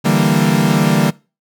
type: chord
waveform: 40% pulse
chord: E half-diminished seventh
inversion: third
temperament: equal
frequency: 146.83 / 164.81 / 196 / 233.1 Hz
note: D3 / E3 / G3 / Bb3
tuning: 0 / 0 / 0 / 0 cents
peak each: -16 dBFS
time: 0.04-1.11 s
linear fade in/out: 20 ms
effects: noise-tail reverb RT60 0.3 s tail -22 dB re dry